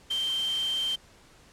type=tone in noise; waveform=sine; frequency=3136 Hz; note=G7; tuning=in tune; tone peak=-26 dBFS; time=0.1-0.96 s; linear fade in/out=10 ms; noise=white; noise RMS=-40 dBFS; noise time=0.1-0.96 s; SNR=+11 dB; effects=pink hiss -56 dBFS RMS until 1.52 s + low-pass 9000 Hz 12 dB/octave